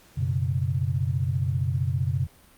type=chord; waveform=sine; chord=F# suspended fourth; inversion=none; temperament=equal; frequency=92.5 / 123.47 / 138.59 Hz; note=F#2 / B2 / C#3; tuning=0 / 0 / 0 cents; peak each=-27 dBFS; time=0.17-2.27 s; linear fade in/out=10 ms; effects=pink hiss -55 dBFS RMS until 2.57 s + Opus 48 kbps